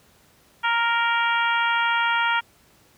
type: harmonic tone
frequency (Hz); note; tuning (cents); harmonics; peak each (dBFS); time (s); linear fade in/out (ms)
466.2; A#4; 0; 2 / 3 / 4 / 5 / 6 / 7; -23 / -23 / -28 / -29 / -31 / -32; 0.63-2.41; 20
effects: pink hiss -57 dBFS RMS until 2.97 s + high-pass 60 Hz 12 dB/octave